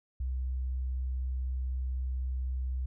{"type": "tone", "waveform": "sine", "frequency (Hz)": 64, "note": "C2", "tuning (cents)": -38, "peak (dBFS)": -30, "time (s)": [0.2, 2.86], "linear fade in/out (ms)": 5, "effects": []}